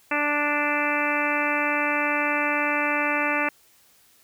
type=harmonic tone; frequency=293.7 Hz; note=D4; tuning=in tune; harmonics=1 / 2 / 3 / 4 / 5 / 6 / 7 / 8 / 9; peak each=-30 / -30 / -30 / -30 / -30 / -30 / -30 / -30 / -30 dBFS; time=0.11-3.49 s; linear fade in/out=5 ms; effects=white hiss -58 dBFS RMS until 4.23 s